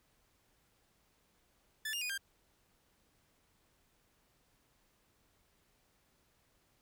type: tone with pitch steps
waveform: sawtooth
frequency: 1746 / 2821 / 2468 / 1593 Hz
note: A6 / F7 / D#7 / G6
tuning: -14 / +17 / -15 / +27 cents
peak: -33 dBFS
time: 1.85-2.178 s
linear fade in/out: 5 ms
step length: 82 ms
effects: pink hiss -73 dBFS RMS until 6.81 s